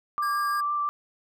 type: tone with vibrato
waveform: sine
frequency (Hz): 1174.7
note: D6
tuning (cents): 0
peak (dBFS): -24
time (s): 0.18-0.89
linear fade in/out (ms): 0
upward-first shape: sine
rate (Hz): 5.9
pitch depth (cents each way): 11
type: tone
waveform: square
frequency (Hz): 1625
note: G#6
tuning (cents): -38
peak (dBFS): -32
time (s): 0.22-0.61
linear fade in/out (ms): 10
effects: none